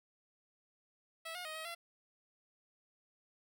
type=tone with pitch steps; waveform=10% pulse; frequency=653 / 717 / 626 / 635 / 681 Hz; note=E5 / F5 / D#5 / D#5 / F5; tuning=-17 / +45 / +10 / +35 / -44 cents; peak=-34 dBFS; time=1.25-1.75 s; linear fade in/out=10 ms; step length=100 ms; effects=none